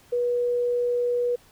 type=tone; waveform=sine; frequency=485.5 Hz; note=B4; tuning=30 cents flat; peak=-21 dBFS; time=0.12-1.36 s; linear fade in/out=10 ms; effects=pink hiss -56 dBFS RMS until 1.51 s